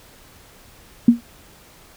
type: tone with exponential decay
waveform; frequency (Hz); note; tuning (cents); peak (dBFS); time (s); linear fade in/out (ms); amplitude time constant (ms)
sine; 236.2; A#3; +23; -3; 1.08-1.21; 5; 27
effects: pink hiss -48 dBFS RMS until 1.96 s